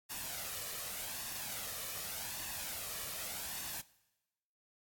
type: noise with flanger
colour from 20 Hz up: white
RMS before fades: -42 dBFS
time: 0.09-3.82 s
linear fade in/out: 20 ms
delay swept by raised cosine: 1.1 to 1.7 ms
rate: 0.85 Hz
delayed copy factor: +0.5
effects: noise-tail reverb RT60 1.0 s tail -20 dB re dry + AAC 64 kbps